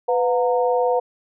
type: tone cluster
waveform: sine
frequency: 498 / 717 / 922 Hz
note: B4 / F5 / A#5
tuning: +14 / +45 / -19 cents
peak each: -18 / -22 / -25 dBFS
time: 0.08-1 s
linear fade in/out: 10 ms
effects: none